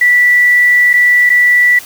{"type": "tone with dropouts", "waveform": "sine", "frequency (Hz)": 1962, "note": "B6", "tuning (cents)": -12, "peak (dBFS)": -5, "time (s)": [0.01, 1.79], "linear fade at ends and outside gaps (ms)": 5, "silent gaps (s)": [[0.932, 0.937], [1.294, 1.3]], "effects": ["white hiss -32 dBFS RMS until 1.85 s"]}